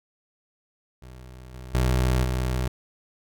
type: tone with level steps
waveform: 25% pulse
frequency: 63 Hz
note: B1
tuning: 35 cents sharp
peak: -38 / -34 / -16 / -20 dBFS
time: 1.02-2.68 s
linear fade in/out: 5 ms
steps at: 1.54 / 1.74 / 2.24 s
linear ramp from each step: 5 ms
effects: none